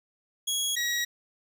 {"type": "tone pair in turn", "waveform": "20% pulse", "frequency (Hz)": [3322, 1909.4], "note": ["G#7", "A#6"], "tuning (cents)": [0, 41], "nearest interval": "minor seventh", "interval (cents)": 959, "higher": "first", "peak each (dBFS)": -21, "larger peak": "neither", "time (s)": [[0.47, 0.76], [0.76, 1.05]], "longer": "neither", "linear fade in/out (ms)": 10, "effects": []}